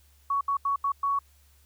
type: tone bursts at uneven times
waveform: sine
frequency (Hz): 1118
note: C#6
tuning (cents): +14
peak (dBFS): -23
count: 5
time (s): 0.3-0.41 / 0.48-0.57 / 0.65-0.76 / 0.84-0.92 / 1.03-1.19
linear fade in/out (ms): 5
effects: added 71 Hz sine -58 dBFS peak until 1.65 s + white hiss -64 dBFS RMS until 1.65 s